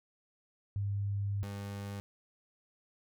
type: tone pair in turn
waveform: sine / 30% pulse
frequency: 100.5 / 100.5 Hz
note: G2 / G2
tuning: +44 / +44 cents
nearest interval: unison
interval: 0 cents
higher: neither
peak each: -31 / -36 dBFS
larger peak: first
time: 0.76-1.43 / 1.43-2 s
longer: first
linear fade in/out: 0 ms
effects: none